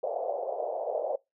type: band-pass noise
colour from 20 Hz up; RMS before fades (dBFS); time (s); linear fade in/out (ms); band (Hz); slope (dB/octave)
pink; -32; 0.03-1.16; 5; 500 to 710; 48
effects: noise-tail reverb RT60 0.2 s tail -24 dB re dry